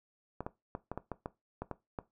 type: clicks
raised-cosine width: 1 ms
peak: -23 dBFS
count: 10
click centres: 0.406 / 0.465 / 0.751 / 0.916 / 0.976 / 1.117 / 1.259 / 1.62 / 1.713 / 1.988 s
effects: noise-tail reverb RT60 0.2 s tail -17 dB re dry